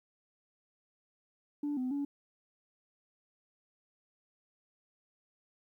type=tone with pitch steps; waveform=sine; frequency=291.5 / 254.4 / 283.8 Hz; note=D4 / C4 / C#4; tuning=-13 / -48 / +41 cents; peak=-30 dBFS; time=1.63-2.05 s; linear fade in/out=5 ms; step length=140 ms; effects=tanh soft clip ceiling -29 dBFS + 12-bit